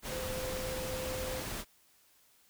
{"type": "tone in noise", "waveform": "sine", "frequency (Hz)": 515, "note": "C5", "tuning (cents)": -28, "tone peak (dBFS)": -38, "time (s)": [0.08, 1.43], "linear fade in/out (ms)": 50, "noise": "pink", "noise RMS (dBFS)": -39, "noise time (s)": [0.02, 1.65], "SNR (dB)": -2, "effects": ["white hiss -66 dBFS RMS until 2.49 s"]}